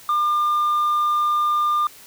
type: tone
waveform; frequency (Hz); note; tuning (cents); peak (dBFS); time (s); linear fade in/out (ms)
sine; 1200; D6; +37; -14; 0.09-1.87; 2
effects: tanh soft clip ceiling -16 dBFS + white hiss -45 dBFS RMS until 2.06 s